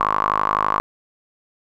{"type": "tone with band-pass filter", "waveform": "sawtooth", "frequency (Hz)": 51.91, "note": "G#1", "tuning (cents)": 0, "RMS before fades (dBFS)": -20, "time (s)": [0, 0.8], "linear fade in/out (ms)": 0, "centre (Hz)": 1100, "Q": 9.6, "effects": []}